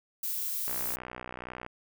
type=noise; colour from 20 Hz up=violet; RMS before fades=-33 dBFS; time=0.23-0.96 s; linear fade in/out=5 ms
type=click train; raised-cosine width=0.5 ms; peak=-24 dBFS; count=62; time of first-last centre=0.68-1.664 s; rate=62 Hz
effects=none